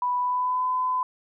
sine tone with pitch glide, 987.8 to 1012.1 Hz, B5 to B5, 0 to +42 cents, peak -22 dBFS, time 0.02-1.03 s, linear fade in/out 2 ms, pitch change +42 cents, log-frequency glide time 0.19-0.67 s, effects none

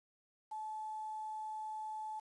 sine tone with quantisation, 865 Hz, A5, 30 cents flat, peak -40 dBFS, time 0.51-2.2 s, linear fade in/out 10 ms, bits 10, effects resampled to 24000 Hz

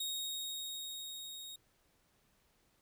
sawtooth tone with level ramp, 3752 Hz, A#7, 11 cents sharp, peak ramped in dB -33 to -43 dBFS, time 0-1.56 s, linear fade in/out 5 ms, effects pink hiss -73 dBFS RMS until 2.81 s

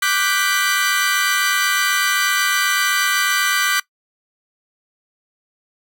sawtooth chord, G major seventh, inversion second, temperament equal, 1174.7 / 1480 / 1568 / 1975.5 Hz, D6 / F#6 / G6 / B6, 0 / 0 / 0 / 0 cents, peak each -18 dBFS, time 0.02-3.8 s, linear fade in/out 5 ms, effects noise-tail reverb RT60 0.1 s tail -20 dB re dry

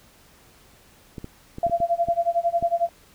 clicks, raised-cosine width 3 ms, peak -21 dBFS, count 8, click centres 1.182 / 1.244 / 1.584 / 1.666 / 1.697 / 1.803 / 2.086 / 2.626 s
sine tone with tremolo, 684 Hz, F5, 36 cents flat, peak -16 dBFS, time 1.63-2.89 s, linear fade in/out 2 ms, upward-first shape sine, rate 11 Hz, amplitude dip 95%
effects pink hiss -54 dBFS RMS until 3.14 s

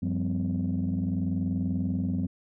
sine tone cluster, 94.1 / 175.4 / 196.1 / 257.1 Hz, F#2 / F3 / G3 / C4, +30 / +8 / +1 / -30 cents, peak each -30 dBFS, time 0.02-2.27 s, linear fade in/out 10 ms, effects tanh soft clip ceiling -20 dBFS

